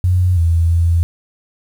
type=tone with pitch steps; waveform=sine; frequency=90.6 / 83.5 / 84.5 Hz; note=F#2 / E2 / E2; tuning=-36 / +23 / +43 cents; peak=-10 dBFS; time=0.04-1.03 s; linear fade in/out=0 ms; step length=330 ms; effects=7-bit